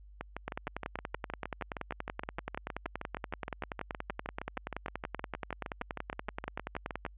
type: two click trains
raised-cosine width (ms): 0.5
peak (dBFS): -20 / -22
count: 70 / 45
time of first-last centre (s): 0.48-7.051 / 0.21-7.064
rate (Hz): 10.5 / 6.42
effects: added 50 Hz sine -51 dBFS peak until 7.17 s + resampled to 8000 Hz